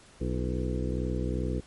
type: harmonic tone with a mistuned harmonic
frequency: 62.3 Hz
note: B1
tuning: 16 cents sharp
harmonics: 1 / 2 / 3 / 4 / 5 / 6 / 7 / 8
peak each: -31 / -34 / -36 / -37 / -38 / -39 / -39 / -40 dBFS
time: 0.2-1.61 s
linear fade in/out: 20 ms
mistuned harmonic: 6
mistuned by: -100 cents
effects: pink hiss -55 dBFS RMS until 1.66 s + MP3 48 kbps